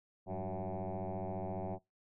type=tone with frequency modulation; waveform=sine; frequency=277.2 Hz; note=C#4; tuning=in tune; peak=-35 dBFS; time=0.26-1.79 s; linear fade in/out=50 ms; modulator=94.8 Hz; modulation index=5.5; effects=noise-tail reverb RT60 0.2 s tail -25 dB re dry + tanh soft clip ceiling -33 dBFS